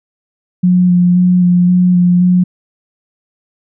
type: tone with vibrato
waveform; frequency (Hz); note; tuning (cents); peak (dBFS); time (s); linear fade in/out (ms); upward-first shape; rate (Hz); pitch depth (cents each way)
sine; 178.9; F3; +42; -6; 0.63-2.44; 10; square; 1.9; 14
effects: none